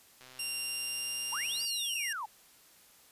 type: click train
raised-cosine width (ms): 0.2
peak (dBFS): -35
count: 185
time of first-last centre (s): 0.21-1.647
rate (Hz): 128
type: tone with pitch glide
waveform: 15% pulse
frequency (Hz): 2778 to 2809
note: F7 to F7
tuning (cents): -10 to +9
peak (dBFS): -27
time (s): 0.39-2.13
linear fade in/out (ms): 5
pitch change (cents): +19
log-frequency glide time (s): 0.57-1.59
type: linear two-way sweep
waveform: sine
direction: up then down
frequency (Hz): 783 to 4849 to 783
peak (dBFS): -35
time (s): 1.32-2.26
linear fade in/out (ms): 10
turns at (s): 1.63
effects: white hiss -60 dBFS RMS until 3.11 s + resampled to 32000 Hz